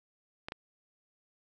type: clicks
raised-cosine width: 0.3 ms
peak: -22 dBFS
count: 2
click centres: 0.485 / 0.521 s
effects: none